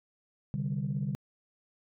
sine chord, C suspended second, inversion none, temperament just, 130.81 / 147.16 / 196.22 Hz, C3 / D3 / G3, 0 / +4 / +2 cents, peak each -34 / -32 / -34 dBFS, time 0.54-1.15 s, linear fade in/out 0 ms, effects tanh soft clip ceiling -23 dBFS

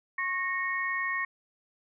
sine tone cluster, 1090 / 1858 / 2196 Hz, C#6 / A#6 / C#7, -29 / -6 / -17 cents, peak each -34 / -30 / -35 dBFS, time 0.18-1.25 s, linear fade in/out 5 ms, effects none

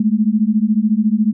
sine beating tone pair, 207.7 / 221.7 Hz, G#3 / A3, 0 / +13 cents, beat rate 14 Hz, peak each -15 dBFS, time 0-1.33 s, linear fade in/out 5 ms, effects none

